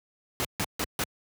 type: noise bursts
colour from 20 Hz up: pink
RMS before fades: -28 dBFS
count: 4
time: 0.4-1.038 s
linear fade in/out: 0 ms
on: 47 ms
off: 150 ms
effects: high-pass 80 Hz 12 dB/octave